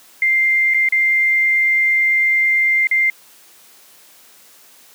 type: tone with dropouts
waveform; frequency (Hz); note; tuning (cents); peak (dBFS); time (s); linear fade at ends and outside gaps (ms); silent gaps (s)
sine; 2097; C7; +3; -12; 0.22-3.1; 2; 0.738-0.744 / 0.888-0.923 / 2.871-2.912
effects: white hiss -47 dBFS RMS until 4.94 s + high-pass 200 Hz 12 dB/octave